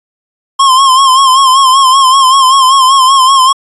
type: tone with vibrato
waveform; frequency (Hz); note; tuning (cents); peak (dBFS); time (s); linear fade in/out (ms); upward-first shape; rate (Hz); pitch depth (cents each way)
square; 1062; C6; +25; -4; 0.59-3.53; 10; sine; 5.2; 67
effects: resampled to 24000 Hz